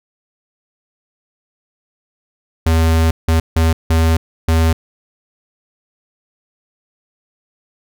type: tone bursts at uneven times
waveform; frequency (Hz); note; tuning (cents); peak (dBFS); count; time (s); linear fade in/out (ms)
square; 81.3; E2; -23; -11; 5; 2.66-3.11 / 3.28-3.4 / 3.56-3.73 / 3.9-4.17 / 4.48-4.73; 5
effects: none